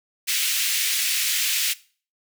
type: high-pass noise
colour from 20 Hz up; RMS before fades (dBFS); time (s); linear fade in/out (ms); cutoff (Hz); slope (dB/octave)
pink; -23; 0.27-1.74; 20; 2200; 24
effects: noise-tail reverb RT60 0.4 s tail -19 dB re dry